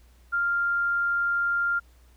sine tone, 1396 Hz, F6, 1 cent flat, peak -22 dBFS, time 0.32-1.8 s, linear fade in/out 20 ms, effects added 60 Hz sine -53 dBFS peak until 2.16 s + pink hiss -63 dBFS RMS until 2.16 s

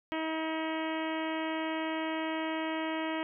harmonic tone, 318.8 Hz, D#4, 42 cents sharp, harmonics 1 / 2 / 3 / 4 / 5 / 6 / 7 / 8 / 9 / 10, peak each -34 / -38 / -39 / -44 / -46 / -43 / -44 / -48 / -47 / -48 dBFS, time 0.12-3.23 s, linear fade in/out 0 ms, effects none

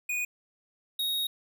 square tone pair in turn, 2469 / 3759 Hz, D#7 / A#7, -14 / +14 cents, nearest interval perfect fifth, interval 728 cents, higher second, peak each -29 / -28 dBFS, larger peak second, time 0.09-0.25 / 0.99-1.27 s, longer second, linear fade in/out 5 ms, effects none

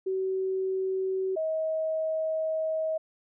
sine tone pair in turn, 379.2 / 635.3 Hz, F#4 / D#5, +43 / +36 cents, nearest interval major sixth, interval 893 cents, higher second, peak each -26 dBFS, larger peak neither, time 0.06-1.36 / 1.36-2.98 s, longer second, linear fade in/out 10 ms, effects none

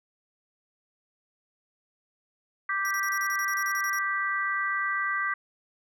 sine chord, G major, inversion second, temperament just, 1176 / 1568 / 1960 Hz, D6 / G6 / B6, +2 / 0 / -14 cents, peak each -30 dBFS, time 2.69-5.34 s, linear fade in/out 5 ms
sawtooth tone bursts, 5670 Hz, F8, 25 cents sharp, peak -33 dBFS, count 13, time 2.85-3.987 s, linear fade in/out 0 ms, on 57 ms, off 33 ms
effects none

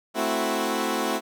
15% pulse chord, F# half-diminished seventh, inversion first, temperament equal, 220 / 261.6 / 329.6 / 370 Hz, A3 / C4 / E4 / F#4, 0 / 0 / 0 / 0 cents, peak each -23 dBFS, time 0.14-1.21 s, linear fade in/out 50 ms, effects none

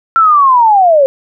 sine linear sweep, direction down, 1364 to 523.3 Hz, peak -4 dBFS, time 0.16-1.06 s, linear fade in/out 0 ms, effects none

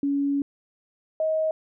sine tone pair in turn, 281.5 / 631.6 Hz, C#4 / D#5, +27 / +26 cents, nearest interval octave + major second, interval 1399 cents, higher second, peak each -21 dBFS, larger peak neither, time 0.03-0.42 / 1.2-1.51 s, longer first, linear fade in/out 2 ms, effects none

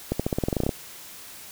accelerating click train, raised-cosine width 2 ms, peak -10 dBFS, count 13, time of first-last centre 0.12-0.692 s, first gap 76 ms, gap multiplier 0.91, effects white hiss -43 dBFS RMS until 1.51 s

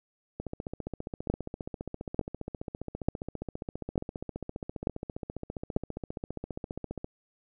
two click trains, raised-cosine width 2 ms, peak -11 / -22 dBFS, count 6 / 100, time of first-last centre 1.3-5.764 / 0.4-7.044 s, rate 1.12 / 14.9 Hz, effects none

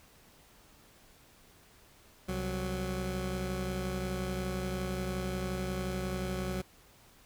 20% pulse tone pair together, 65.48 / 185 Hz, C2 / F#3, +2 / 0 cents, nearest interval octave + tritone, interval 1798 cents, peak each -32 / -30 dBFS, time 2.28-6.62 s, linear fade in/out 10 ms, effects pink hiss -60 dBFS RMS until 7.25 s

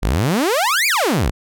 sawtooth exponential two-way sweep, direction up then down, 42.53 to 2500 to 42.53 Hz, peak -11 dBFS, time 0.02-1.31 s, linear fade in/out 20 ms, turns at 0.87 s, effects none

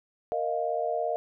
sine chord, Bb suspended fourth, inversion none, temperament just, 466.2 / 621.6 / 699.2 Hz, Bb4 / Eb5 / F5, 0 / -2 / +2 cents, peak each -32 / -30 / -30 dBFS, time 0.32-1.16 s, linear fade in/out 0 ms, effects none

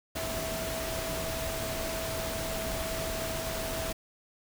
sine tone in noise, 652 Hz, E5, 19 cents flat, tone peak -36 dBFS, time 0.15-3.93 s, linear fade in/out 10 ms, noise pink, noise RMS -35 dBFS, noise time 0.15-3.93 s, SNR -4 dB, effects none

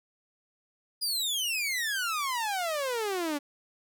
sawtooth exponential sweep, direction down, 4978 to 280 Hz, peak -25 dBFS, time 1.01-3.39 s, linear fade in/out 20 ms, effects none

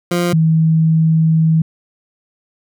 20% pulse / sine tone pair in turn, 174.7 / 160.59 Hz, F3 / E3, +1 / -45 cents, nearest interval minor second, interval 146 cents, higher first, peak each -9 dBFS, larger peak neither, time 0.11-0.33 / 0.33-1.62 s, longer second, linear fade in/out 5 ms, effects none

